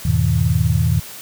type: chord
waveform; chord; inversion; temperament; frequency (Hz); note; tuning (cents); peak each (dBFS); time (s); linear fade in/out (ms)
sine; E major seventh; none; equal with one note detuned; 82.41 / 103.83 / 123.47 / 158.92; E2 / G#2 / B2 / D#3; 0 / 0 / 0 / +37; -19; 0.05-1; 5
effects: white hiss -35 dBFS RMS until 1.21 s